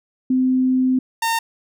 sine / sawtooth tone pair in turn, 257.5 / 912.9 Hz, C4 / A#5, -28 / -36 cents, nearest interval octave + minor seventh, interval 2192 cents, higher second, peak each -14 dBFS, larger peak neither, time 0.3-0.99 / 1.22-1.39 s, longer first, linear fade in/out 5 ms, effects none

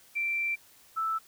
sine tone pair in turn, 2349 / 1318.3 Hz, D7 / E6, 0 / 0 cents, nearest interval minor seventh, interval 1000 cents, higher first, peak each -27 dBFS, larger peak neither, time 0.15-0.56 / 0.96-1.19 s, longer first, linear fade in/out 20 ms, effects white hiss -58 dBFS RMS until 1.27 s

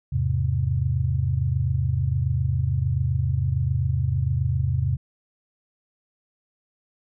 sine chord, E augmented, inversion none, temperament equal, 82.41 / 103.83 / 130.81 Hz, E2 / G#2 / B#2, 0 / 0 / 0 cents, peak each -25 / -26 / -23 dBFS, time 0.12-4.97 s, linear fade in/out 10 ms, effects none

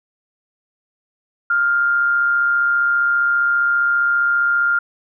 sine tone with amplitude modulation, 1400 Hz, F6, 4 cents sharp, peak -12 dBFS, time 1.5-4.79 s, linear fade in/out 5 ms, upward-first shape sine, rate 135 Hz, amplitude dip 35%, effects none

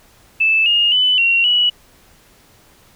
sine tone with pitch steps, 2631 / 2844 / 3002 / 2744 / 2935 Hz, E7 / F7 / F#7 / F7 / F#7, -4 / +31 / +24 / -31 / -15 cents, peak -11 dBFS, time 0.4-1.7 s, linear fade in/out 10 ms, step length 260 ms, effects pink hiss -50 dBFS RMS until 2.95 s

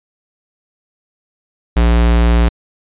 square tone, 58.27 Hz, A#1, in tune, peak -9 dBFS, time 1.76-2.49 s, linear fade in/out 10 ms, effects resampled to 8000 Hz

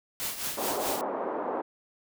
white noise with tremolo, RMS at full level -31 dBFS, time 0.2-1.01 s, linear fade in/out 0 ms, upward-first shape triangle, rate 4.7 Hz, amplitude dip 70%
white band-pass noise, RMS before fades -32 dBFS, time 0.57-1.62 s, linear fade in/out 10 ms, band 270 to 940 Hz, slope 24 dB/octave
effects none

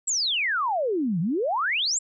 sine exponential two-way sweep, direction down then up, 7900 to 155.56 to 7900 Hz, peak -22 dBFS, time 0.07-1.99 s, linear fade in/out 10 ms, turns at 1.2 s, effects none

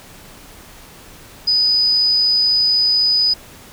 sine tone, 4978 Hz, D#8, in tune, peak -12 dBFS, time 1.47-3.34 s, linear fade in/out 10 ms, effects pink hiss -41 dBFS RMS until 3.72 s

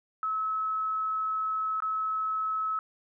sine tone with dropouts, 1293 Hz, E6, 34 cents flat, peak -27 dBFS, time 0.23-2.79 s, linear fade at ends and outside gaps 1 ms, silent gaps 1.803-1.822 s, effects none

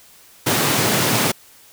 pink high-pass noise, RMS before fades -18 dBFS, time 0.46-1.32 s, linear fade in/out 10 ms, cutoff 100 Hz, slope 96 dB/octave, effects white hiss -48 dBFS RMS until 1.72 s

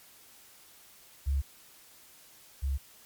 sine tone pair in turn, 69.3 / 68.27 Hz, C#2 / C#2, 0 / -26 cents, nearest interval unison, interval 26 cents, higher first, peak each -25 / -27 dBFS, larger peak first, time 1.26-1.42 / 2.62-2.78 s, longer neither, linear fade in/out 20 ms, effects white hiss -56 dBFS RMS until 3.05 s + MP3 96 kbps

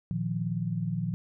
sine chord, Bb suspended fourth, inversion none, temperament just, 116.54 / 155.39 / 174.81 Hz, Bb2 / Eb3 / F3, 0 / -2 / +2 cents, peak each -33 / -33 / -31 dBFS, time 0.11-1.14 s, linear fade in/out 0 ms, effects none

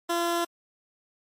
15% pulse tone, 341.9 Hz, F4, 37 cents flat, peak -18 dBFS, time 0.09-0.45 s, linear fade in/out 10 ms, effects MP3 64 kbps

